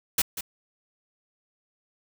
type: noise with echo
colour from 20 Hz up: white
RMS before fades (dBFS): -22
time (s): 0.18-0.22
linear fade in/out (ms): 5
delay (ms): 190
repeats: 1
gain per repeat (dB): -11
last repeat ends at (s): 0.41
effects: none